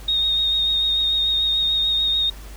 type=tone with vibrato; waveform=sine; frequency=3714 Hz; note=A#7; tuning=7 cents flat; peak=-17 dBFS; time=0.08-2.3 s; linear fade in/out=5 ms; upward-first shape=triangle; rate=6.8 Hz; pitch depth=24 cents each way; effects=added 50 Hz sine -35 dBFS peak until 2.56 s + pink hiss -44 dBFS RMS until 2.56 s